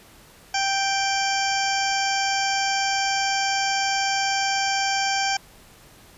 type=harmonic tone; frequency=784 Hz; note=G5; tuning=in tune; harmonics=1 / 2 / 3 / 4 / 6 / 7 / 8 / 9; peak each=-24 / -28 / -29 / -32 / -32 / -30 / -34 / -35 dBFS; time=0.54-5.37 s; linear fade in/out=5 ms; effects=pink hiss -50 dBFS RMS until 6.17 s + resampled to 32000 Hz